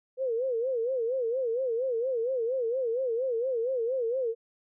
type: tone with vibrato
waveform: sine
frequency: 490 Hz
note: B4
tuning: 14 cents flat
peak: -26 dBFS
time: 0.17-4.35 s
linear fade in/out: 50 ms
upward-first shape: sine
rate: 4.3 Hz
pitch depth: 150 cents each way
effects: none